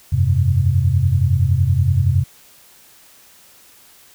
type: chord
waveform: sine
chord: F suspended second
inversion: none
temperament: equal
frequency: 87.31 / 98 / 130.81 Hz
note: F2 / G2 / C3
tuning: 0 / 0 / 0 cents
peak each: -17 dBFS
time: 0.12-2.24 s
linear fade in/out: 10 ms
effects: white hiss -48 dBFS RMS until 4.14 s